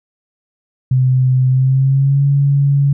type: tone with pitch glide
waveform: sine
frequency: 128.9 to 140.57 Hz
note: C3 to C#3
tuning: -26 to +25 cents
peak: -9 dBFS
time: 0.91-2.93 s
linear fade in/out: 5 ms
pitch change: +151 cents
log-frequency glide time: 1.48-2.24 s
effects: none